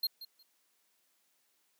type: tone with echo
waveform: square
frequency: 4208 Hz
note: C8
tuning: 9 cents sharp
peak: -29 dBFS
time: 0.03-0.07 s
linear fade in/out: 5 ms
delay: 180 ms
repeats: 2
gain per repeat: -15 dB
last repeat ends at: 0.43 s
effects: white hiss -74 dBFS RMS until 1.79 s + high-pass 200 Hz 12 dB/octave